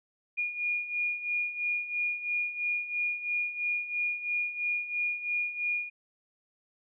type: beating tone pair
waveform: sine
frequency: 2432 / 2435 Hz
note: D#7 / D#7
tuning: -40 / -38 cents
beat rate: 3 Hz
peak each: -35 / -30 dBFS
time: 0.37-5.9 s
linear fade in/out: 20 ms
effects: none